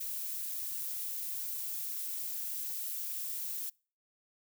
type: noise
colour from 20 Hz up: violet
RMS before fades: -38 dBFS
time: 0-3.7 s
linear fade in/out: 10 ms
effects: noise-tail reverb RT60 0.4 s tail -26 dB re dry